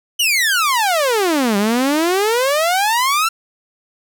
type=exponential two-way sweep; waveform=sawtooth; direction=down then up; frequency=3032 to 196 to 1372 Hz; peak=-10 dBFS; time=0.19-3.29 s; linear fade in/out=10 ms; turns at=1.57 s; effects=none